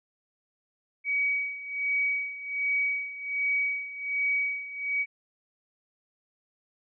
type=tone with tremolo; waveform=sine; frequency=2265 Hz; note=C#7; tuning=37 cents sharp; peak=-23 dBFS; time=1.04-5.06 s; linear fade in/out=50 ms; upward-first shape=sine; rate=1.3 Hz; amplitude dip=80%; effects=none